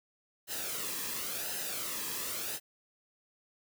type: noise with flanger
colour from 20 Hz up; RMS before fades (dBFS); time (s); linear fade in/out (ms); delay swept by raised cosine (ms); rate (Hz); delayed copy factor
white; -37; 0.47-2.6; 50; 0.87 to 1.39; 0.93; -0.6
effects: none